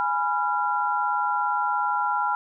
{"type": "chord", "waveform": "sine", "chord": "F diminished", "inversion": "first", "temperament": "equal with one note detuned", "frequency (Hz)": [830.6, 987.8, 1377.7], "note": ["Ab5", "Cb6", "F6"], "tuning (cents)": [0, 0, -24], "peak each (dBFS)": -26, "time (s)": [0, 2.35], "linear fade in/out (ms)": 0, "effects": []}